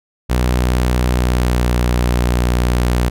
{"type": "tone with pitch glide", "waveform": "sawtooth", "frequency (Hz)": [61.74, 60.64], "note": ["B1", "B1"], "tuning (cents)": [0, -31], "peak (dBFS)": -9, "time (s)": [0.29, 3.1], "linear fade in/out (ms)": 20, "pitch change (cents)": -31, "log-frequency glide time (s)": [1.12, 1.75], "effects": []}